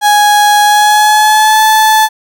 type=tone with pitch glide; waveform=35% pulse; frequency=830.6 to 869.9 Hz; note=G#5 to A5; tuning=0 to -20 cents; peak=-3 dBFS; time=0.01-2.09 s; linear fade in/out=50 ms; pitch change=+80 cents; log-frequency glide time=0.63-1.63 s; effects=none